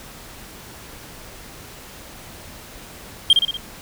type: tone with echo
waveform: sine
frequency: 3197 Hz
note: G7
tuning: 33 cents sharp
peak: -5 dBFS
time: 3.3-3.33 s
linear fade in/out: 2 ms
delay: 60 ms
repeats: 4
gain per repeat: -5 dB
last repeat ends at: 3.57 s
effects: tanh soft clip ceiling -7 dBFS + pink hiss -40 dBFS RMS until 3.81 s